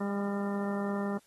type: harmonic tone with a mistuned harmonic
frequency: 200.9 Hz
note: G3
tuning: 43 cents sharp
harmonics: 1 / 2 / 3 / 4 / 5 / 6 / 7 / 9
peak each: -31 / -37 / -41 / -43 / -45 / -47 / -48 / -50 dBFS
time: 0-1.18 s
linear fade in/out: 10 ms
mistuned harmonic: 7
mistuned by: -25 cents
effects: white hiss -65 dBFS RMS until 1.26 s + AAC 32 kbps